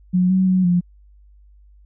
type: tone with pitch steps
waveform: sine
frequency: 181.6 / 187.7 / 185.4 / 176.4 Hz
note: F#3 / F#3 / F#3 / F3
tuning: -32 / +25 / +4 / +18 cents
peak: -13 dBFS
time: 0.13-0.81 s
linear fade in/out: 20 ms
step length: 170 ms
effects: added 50 Hz sine -46 dBFS peak until 1.85 s